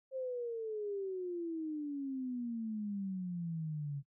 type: exponential sweep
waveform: sine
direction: down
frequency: 534 to 138.59 Hz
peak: -36 dBFS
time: 0.11-4.03 s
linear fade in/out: 50 ms
effects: noise-tail reverb RT60 0.1 s tail -20 dB re dry